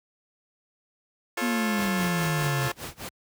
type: chord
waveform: 10% pulse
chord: F augmented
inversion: none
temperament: just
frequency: 349.2 / 436.5 / 545.7 Hz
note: F4 / A4 / C#5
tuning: 0 / -14 / -27 cents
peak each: -23 / -25 / -25 dBFS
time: 1.37-2.72 s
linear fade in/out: 5 ms
type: exponential sweep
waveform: sine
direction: down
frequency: 246.9 to 130.4 Hz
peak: -25 dBFS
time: 1.41-2.69 s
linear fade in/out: 20 ms
type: noise with tremolo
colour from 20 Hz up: pink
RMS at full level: -35 dBFS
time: 1.78-3.09 s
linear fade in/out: 2 ms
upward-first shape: sine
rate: 4.9 Hz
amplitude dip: 95%
effects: high-pass 60 Hz 12 dB/octave